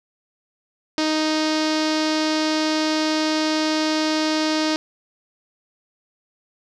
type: tone with low-pass filter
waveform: sawtooth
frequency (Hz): 311.1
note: D#4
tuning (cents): 0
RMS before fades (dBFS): -21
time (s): 0.98-4.76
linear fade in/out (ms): 0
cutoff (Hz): 5000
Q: 3.1
effects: none